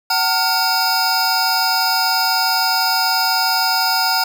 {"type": "tone cluster", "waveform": "square", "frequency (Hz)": [751, 908, 1412, 4837, 5130], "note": ["F#5", "A#5", "F6", "D#8", "E8"], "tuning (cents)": [26, -46, 19, -50, -48], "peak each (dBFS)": -22, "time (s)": [0.1, 4.24], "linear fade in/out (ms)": 5, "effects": []}